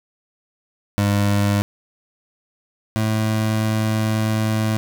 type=tone pair in turn; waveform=25% pulse; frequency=101.8 / 109.23 Hz; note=G#2 / A2; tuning=-34 / -12 cents; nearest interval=minor second; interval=122 cents; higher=second; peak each=-12 / -14 dBFS; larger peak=first; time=0.98-1.62 / 2.96-4.77 s; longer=second; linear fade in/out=0 ms; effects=none